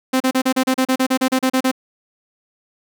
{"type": "tone bursts", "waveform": "sawtooth", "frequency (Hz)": 260, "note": "C4", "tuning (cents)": -11, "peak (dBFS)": -10, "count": 15, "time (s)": [0.13, 1.715], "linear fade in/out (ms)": 10, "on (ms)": 73, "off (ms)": 35, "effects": []}